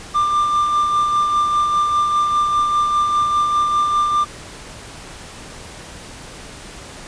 triangle tone with tremolo, 1190 Hz, D6, 22 cents sharp, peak -11 dBFS, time 0.14-4.25 s, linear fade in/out 20 ms, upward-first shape sine, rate 5 Hz, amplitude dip 35%, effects pink hiss -36 dBFS RMS until 7.07 s + resampled to 22050 Hz

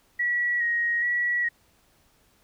sine tone with vibrato, 1908 Hz, A#6, 40 cents sharp, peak -22 dBFS, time 0.19-1.49 s, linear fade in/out 10 ms, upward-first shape square, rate 1.2 Hz, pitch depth 23 cents each way, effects pink hiss -63 dBFS RMS until 2.43 s

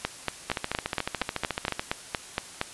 two click trains, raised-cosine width 0.3 ms, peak -9 / -11 dBFS, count 12 / 19, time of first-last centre 0.05-2.614 / 0.5-1.795 s, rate 4.29 / 13.9 Hz, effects white hiss -44 dBFS RMS until 2.73 s + resampled to 24000 Hz

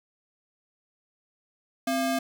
square ring-modulated tone, 470.8 Hz, A#4, 17 cents sharp, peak -22 dBFS, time 1.87-2.19 s, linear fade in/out 5 ms, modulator 210 Hz, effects none

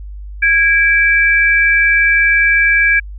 sine tone pair together, 1645.8 / 2326 Hz, G#6 / D7, -16 / -17 cents, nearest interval tritone, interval 599 cents, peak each -11 dBFS, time 0.42-3 s, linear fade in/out 10 ms, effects added 50 Hz sine -26 dBFS peak until 3.18 s

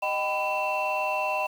sine tone cluster, 616 / 773 / 999 / 2691 Hz, D#5 / G5 / B5 / E7, -17 / -24 / +20 / +35 cents, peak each -29 dBFS, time 0.02-1.47 s, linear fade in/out 10 ms, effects tanh soft clip ceiling -19 dBFS + 8-bit

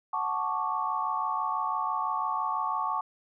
sine chord, D major seventh, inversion first, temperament equal, 740 / 880 / 1108.7 / 1174.7 Hz, F#5 / A5 / C#6 / D6, 0 / 0 / 0 / 0 cents, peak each -36 / -32 / -30 / -35 dBFS, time 0.13-3.01 s, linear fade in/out 5 ms, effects none

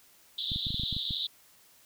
pink band-pass noise, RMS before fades -34 dBFS, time 0.38-1.27 s, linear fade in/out 5 ms, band 3400 to 4000 Hz, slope 96 dB/octave
clicks, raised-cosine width 5 ms, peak -24 dBFS, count 10, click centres 0.518 / 0.56 / 0.668 / 0.705 / 0.744 / 0.797 / 0.835 / 0.927 / 0.966 / 1.108 s
effects white hiss -60 dBFS RMS until 1.85 s

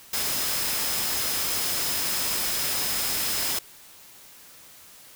sine tone in noise, 5100 Hz, D#8, 42 cents sharp, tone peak -34 dBFS, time 0.13-3.59 s, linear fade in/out 5 ms, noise white, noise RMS -27 dBFS, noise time 0.13-3.59 s, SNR -10 dB, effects white hiss -49 dBFS RMS until 5.15 s

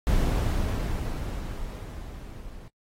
brown noise with level ramp, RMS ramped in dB -22 to -43 dBFS, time 0.07-2.68 s, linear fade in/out 0 ms, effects noise-tail reverb RT60 0.1 s tail -24 dB re dry + AAC 48 kbps

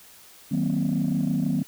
sine chord, C half-diminished seventh, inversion first, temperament just, 156.98 / 188.37 / 235.5 / 261.6 Hz, Eb3 / Gb3 / Bb3 / C4, +16 / +31 / +18 / 0 cents, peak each -26 dBFS, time 0.51-1.63 s, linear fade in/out 10 ms, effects tanh soft clip ceiling -16 dBFS + white hiss -50 dBFS RMS until 1.67 s

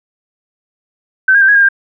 sine tone with pitch steps, 1537 / 1624 / 1562 / 1659 / 1617 / 1593 Hz, G6 / G#6 / G6 / G#6 / G#6 / G6, -35 / -39 / -7 / -2 / -47 / +27 cents, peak -5 dBFS, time 1.28-1.688 s, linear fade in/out 5 ms, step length 68 ms, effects none

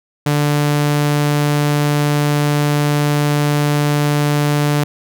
sawtooth tone, 146.83 Hz, D3, in tune, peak -9 dBFS, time 0.26-4.84 s, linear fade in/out 5 ms, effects none

